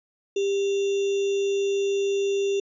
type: tone with sample-and-hold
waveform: sine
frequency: 396.9 Hz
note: G4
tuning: 22 cents sharp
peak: -21 dBFS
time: 0.36-2.6 s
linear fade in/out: 5 ms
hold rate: 3150 Hz
effects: resampled to 16000 Hz